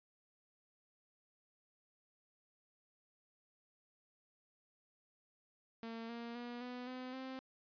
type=tone with pitch steps; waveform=sawtooth; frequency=228 / 234.4 / 241 / 247.8 / 254.7 / 261.9 Hz; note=A#3 / A#3 / B3 / B3 / C4 / C4; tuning=-38 / +10 / -42 / +6 / -46 / +2 cents; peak=-40 dBFS; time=5.83-7.39 s; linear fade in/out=0 ms; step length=260 ms; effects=resampled to 11025 Hz